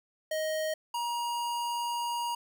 square tone pair in turn, 626 / 949.4 Hz, D#5 / A#5, +10 / +31 cents, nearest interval perfect fifth, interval 721 cents, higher second, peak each -30 / -31 dBFS, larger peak first, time 0.31-0.74 / 0.94-2.35 s, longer second, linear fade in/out 5 ms, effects none

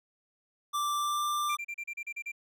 square tone with pitch glide, 1174.7 to 1184.9 Hz, D6 to D6, 0 to +15 cents, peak -29 dBFS, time 0.73-1.57 s, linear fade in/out 20 ms, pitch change +15 cents, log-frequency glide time 0.97-1.24 s
triangle tone bursts, 2368 Hz, D7, 14 cents sharp, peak -33 dBFS, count 9, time 1.49-2.319 s, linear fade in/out 10 ms, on 61 ms, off 35 ms
effects none

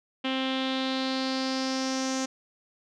sawtooth tone with low-pass filter sweep, 263.2 Hz, C4, 10 cents sharp, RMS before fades -29 dBFS, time 0.24-2.26 s, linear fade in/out 10 ms, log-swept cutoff 3100 to 6400 Hz, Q 4.4, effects none

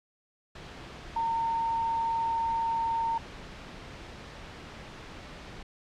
sine tone in noise, 914 Hz, A#5, 34 cents flat, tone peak -26 dBFS, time 1.16-3.18 s, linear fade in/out 5 ms, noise pink, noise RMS -44 dBFS, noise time 0.55-5.63 s, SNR +15 dB, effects low-pass 4000 Hz 12 dB/octave

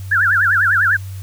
sine tone with vibrato, 1547 Hz, G6, 23 cents flat, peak -11 dBFS, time 0.11-0.97 s, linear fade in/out 10 ms, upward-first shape triangle, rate 10 Hz, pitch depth 260 cents each way, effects added 96 Hz sine -26 dBFS peak until 1.22 s + white hiss -44 dBFS RMS until 1.22 s

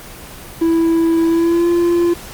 triangle tone with pitch glide, 330 to 344.8 Hz, E4 to F4, +2 to -22 cents, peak -9 dBFS, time 0.61-2.14 s, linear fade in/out 10 ms, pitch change +76 cents, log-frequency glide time 1.28-1.69 s, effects pink hiss -34 dBFS RMS until 2.33 s + Opus 24 kbps

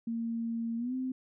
sine tone with pitch glide, 230 to 258.2 Hz, A#3 to C4, -23 to -23 cents, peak -31 dBFS, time 0.07-1.12 s, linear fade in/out 5 ms, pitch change +200 cents, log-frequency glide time 0.77-0.94 s, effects none

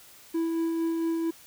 triangle tone with tremolo, 329.6 Hz, E4, in tune, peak -22 dBFS, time 0.34-1.31 s, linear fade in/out 10 ms, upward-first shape sine, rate 4.4 Hz, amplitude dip 25%, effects white hiss -52 dBFS RMS until 1.46 s

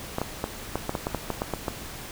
clicks, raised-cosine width 1 ms, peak -12 dBFS, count 12, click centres 0.184 / 0.216 / 0.441 / 0.756 / 0.894 / 0.952 / 1.069 / 1.147 / 1.303 / 1.419 / 1.537 / 1.682 s, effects pink hiss -39 dBFS RMS until 2.11 s

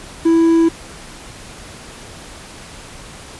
triangle tone with quantisation, 330.1 Hz, E4, 2 cents sharp, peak -7 dBFS, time 0.25-0.69 s, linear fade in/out 10 ms, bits 6, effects pink hiss -36 dBFS RMS until 3.39 s + resampled to 24000 Hz

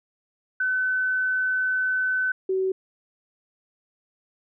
sine tone pair in turn, 1514 / 378.5 Hz, F#6 / F#4, +39 / +39 cents, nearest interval 2 octaves, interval 2400 cents, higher first, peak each -21 dBFS, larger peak neither, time 0.6-2.32 / 2.49-2.72 s, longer first, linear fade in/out 5 ms, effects none

